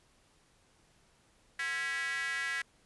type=tone with high-pass filter; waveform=square; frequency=150.2 Hz; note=D3; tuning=39 cents sharp; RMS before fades=-35 dBFS; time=1.59-2.62 s; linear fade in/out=5 ms; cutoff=1800 Hz; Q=7.6; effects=pink hiss -67 dBFS RMS until 2.85 s + resampled to 24000 Hz